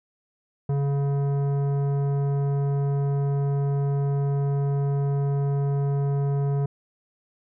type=tone with tanh clipping; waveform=sine; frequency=140.5 Hz; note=C#3; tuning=24 cents sharp; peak=-23 dBFS; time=0.69-6.66 s; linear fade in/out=5 ms; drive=13 dB; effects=none